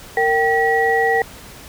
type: tone cluster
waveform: sine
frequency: 460 / 777 / 1924 Hz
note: A#4 / G5 / B6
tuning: -23 / -16 / -46 cents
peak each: -18 dBFS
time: 0.17-1.22 s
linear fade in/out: 2 ms
effects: pink hiss -39 dBFS RMS until 1.68 s